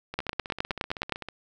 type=two click trains; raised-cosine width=0.3 ms; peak=-20 / -10 dBFS; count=19 / 10; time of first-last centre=0.14-1.286 / 0.19-1.123 s; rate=15.7 / 9.65 Hz; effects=none